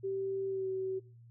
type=tone with pitch glide; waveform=sine; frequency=387.9 to 379.5 Hz; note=G4 to F#4; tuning=-18 to +44 cents; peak=-32 dBFS; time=0.03-1 s; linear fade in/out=20 ms; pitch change=-38 cents; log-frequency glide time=0.48-0.68 s; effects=noise-tail reverb RT60 0.4 s tail -22 dB re dry + added 117 Hz sine -53 dBFS peak until 1.3 s